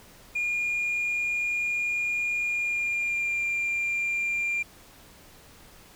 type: tone with pitch glide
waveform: sine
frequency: 2423 to 2386 Hz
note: D#7 to D7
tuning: -47 to +27 cents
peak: -23 dBFS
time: 0.35-4.63 s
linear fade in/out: 10 ms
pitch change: -26 cents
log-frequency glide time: 2.43-3.44 s
effects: tanh soft clip ceiling -23 dBFS + pink hiss -52 dBFS RMS until 5.95 s